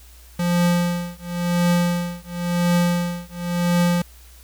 square tone with tremolo, 174.61 Hz, F3, in tune, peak -15 dBFS, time 0.39-4.02 s, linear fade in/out 5 ms, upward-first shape triangle, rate 0.95 Hz, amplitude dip 100%, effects added 60 Hz sine -44 dBFS peak until 4.43 s + white hiss -50 dBFS RMS until 4.43 s

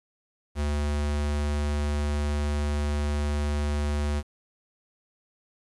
square tone, 73.42 Hz, D2, in tune, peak -25 dBFS, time 0.55-4.23 s, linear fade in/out 50 ms, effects resampled to 24000 Hz + 9-bit

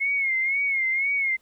sine tone with vibrato, 2162 Hz, C#7, 44 cents flat, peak -21 dBFS, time 0-1.37 s, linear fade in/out 20 ms, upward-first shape sine, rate 2 Hz, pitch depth 74 cents each way, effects pink hiss -64 dBFS RMS until 1.41 s

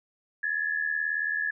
sine tone pair together, 1681.5 / 1760 Hz, G#6 / A6, +21 / 0 cents, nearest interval minor second, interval 79 cents, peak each -28 / -30 dBFS, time 0.43-1.51 s, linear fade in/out 5 ms, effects none

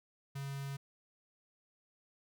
square tone with notch filter, 138.59 Hz, C#3, in tune, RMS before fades -41 dBFS, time 0.35-0.77 s, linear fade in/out 10 ms, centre 510 Hz, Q 0.89, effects none

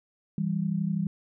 sine tone pair together, 164.81 / 196.97 Hz, E3 / G3, 0 / +9 cents, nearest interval minor third, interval 309 cents, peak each -28 dBFS, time 0.38-1.07 s, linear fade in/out 2 ms, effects none

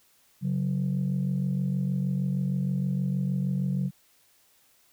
sine tone pair together, 138.59 / 185 Hz, C#3 / F#3, 0 / 0 cents, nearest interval perfect fourth, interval 500 cents, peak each -26 dBFS, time 0.41-3.91 s, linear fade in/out 50 ms, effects tanh soft clip ceiling -20 dBFS + white hiss -63 dBFS RMS until 4.92 s

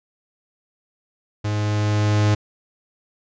45% pulse tone with level ramp, 105.1 Hz, G#2, 21 cents sharp, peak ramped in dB -21 to -14 dBFS, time 1.44-2.35 s, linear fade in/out 10 ms, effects resampled to 16000 Hz

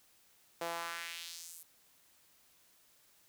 sawtooth tone with high-pass filter sweep, 168.7 Hz, E3, 40 cents sharp, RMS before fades -43 dBFS, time 0.61-1.63 s, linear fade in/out 5 ms, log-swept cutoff 540 to 11000 Hz, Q 1.6, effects white hiss -67 dBFS RMS until 3.28 s

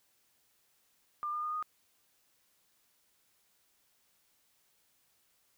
sine tone with pitch steps, 1198 / 1210.5 / 1223.2 / 1236 Hz, D6 / D#6 / D#6 / D#6, +34 / -48 / -30 / -12 cents, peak -33 dBFS, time 1.23-1.626 s, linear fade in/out 0 ms, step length 99 ms, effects white hiss -72 dBFS RMS until 5.57 s

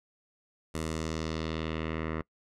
10% pulse tone with low-pass filter sweep, 79.8 Hz, D#2, 44 cents sharp, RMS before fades -34 dBFS, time 0.74-2.22 s, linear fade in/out 10 ms, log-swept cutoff 10000 to 1700 Hz, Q 1.6, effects noise-tail reverb RT60 0.1 s tail -24 dB re dry

